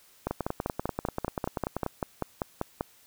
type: two click trains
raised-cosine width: 1 ms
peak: -14 / -15 dBFS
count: 14 / 17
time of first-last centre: 0.27-2.809 / 0.31-1.863 s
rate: 5.12 / 10.3 Hz
effects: white hiss -59 dBFS RMS until 3.06 s